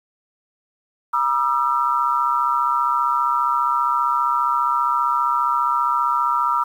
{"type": "tone cluster", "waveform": "sine", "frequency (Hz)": [960, 1204, 1339], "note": ["B5", "D6", "E6"], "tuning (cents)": [-49, 43, 27], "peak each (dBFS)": -21, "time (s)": [1.13, 6.64], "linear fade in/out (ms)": 10, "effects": ["8-bit"]}